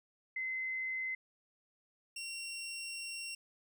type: tone pair in turn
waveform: sine / 20% pulse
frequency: 2054 / 2742 Hz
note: C7 / F7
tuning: -33 / -32 cents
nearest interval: perfect fourth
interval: 501 cents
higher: second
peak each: -35 / -36 dBFS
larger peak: first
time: 0.36-1.15 / 2.16-3.35 s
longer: second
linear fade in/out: 5 ms
effects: none